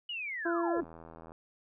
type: linear sweep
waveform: sine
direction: down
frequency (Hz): 2960 to 226.7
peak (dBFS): -35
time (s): 0.09-0.84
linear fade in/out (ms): 5
type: harmonic tone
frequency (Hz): 340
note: F4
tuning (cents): -46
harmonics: 1 / 2 / 3 / 4 / 5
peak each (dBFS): -30 / -36 / -40 / -42 / -44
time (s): 0.45-0.81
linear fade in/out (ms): 10
type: click train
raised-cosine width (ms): 1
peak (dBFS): -35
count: 46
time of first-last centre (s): 0.77-1.319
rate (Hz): 81.9
effects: none